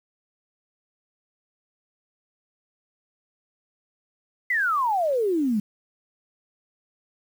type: exponential sweep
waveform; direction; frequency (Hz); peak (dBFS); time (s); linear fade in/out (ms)
sine; down; 2059 to 199.6; -20; 4.5-5.6; 5
effects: 8-bit